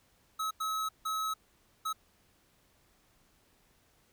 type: tone bursts at uneven times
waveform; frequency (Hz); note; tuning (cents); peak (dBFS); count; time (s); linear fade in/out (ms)
square; 1286; E6; -43; -32; 4; 0.39-0.51 / 0.6-0.89 / 1.05-1.34 / 1.85-1.93; 10
effects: pink hiss -68 dBFS RMS until 4.12 s